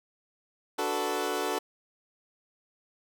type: chord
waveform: 20% pulse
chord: B minor seventh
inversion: first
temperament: equal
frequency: 293.7 / 370 / 440 / 493.9 Hz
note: D4 / F#4 / A4 / B4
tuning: 0 / 0 / 0 / 0 cents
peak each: -31 / -28 / -27 / -32 dBFS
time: 0.78-1.59 s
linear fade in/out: 10 ms
effects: none